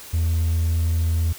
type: tone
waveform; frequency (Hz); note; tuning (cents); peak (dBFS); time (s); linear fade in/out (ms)
triangle; 82.41; E2; 0; -15; 0.13-1.33; 10
effects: tanh soft clip ceiling -12 dBFS + white hiss -40 dBFS RMS until 1.38 s